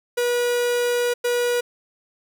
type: tone bursts at uneven times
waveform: 45% pulse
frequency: 484.4 Hz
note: B4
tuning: 34 cents flat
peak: -19 dBFS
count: 2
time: 0.17-1.14 / 1.24-1.61 s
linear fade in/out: 10 ms
effects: none